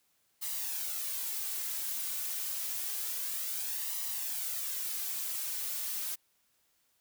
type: noise with flanger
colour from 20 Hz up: blue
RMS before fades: -36 dBFS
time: 0.41-6.16 s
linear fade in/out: 20 ms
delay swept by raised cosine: 1 to 3.4 ms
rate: 0.28 Hz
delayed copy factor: +0.55
effects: white hiss -73 dBFS RMS until 7 s